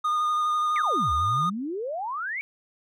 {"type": "tone with vibrato", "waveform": "triangle", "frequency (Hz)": 1224, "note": "D#6", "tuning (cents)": -29, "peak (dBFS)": -20, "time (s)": [0.04, 1.5], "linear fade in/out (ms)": 10, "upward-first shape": "sine", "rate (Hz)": 12, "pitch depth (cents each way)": 17}
{"type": "exponential two-way sweep", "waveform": "sine", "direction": "down then up", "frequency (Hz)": [2323, 69.3, 2323], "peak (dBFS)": -28, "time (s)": [0.76, 2.41], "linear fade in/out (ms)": 0, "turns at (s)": 1.13}
{"effects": []}